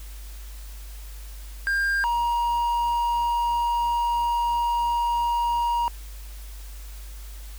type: tone pair in turn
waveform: triangle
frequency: 1600 / 947 Hz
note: G6 / A#5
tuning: +35 / +27 cents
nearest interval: major sixth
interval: 908 cents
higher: first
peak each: -19 dBFS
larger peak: neither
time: 1.67-2.04 / 2.04-5.88 s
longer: second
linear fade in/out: 0 ms
effects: added 50 Hz sine -36 dBFS peak until 7.58 s + white hiss -48 dBFS RMS until 7.58 s